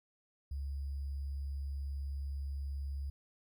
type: tone with sample-and-hold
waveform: sine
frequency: 69.4 Hz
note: C#2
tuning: 3 cents sharp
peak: -36 dBFS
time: 0.51-3.1 s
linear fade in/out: 5 ms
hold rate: 4900 Hz
effects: none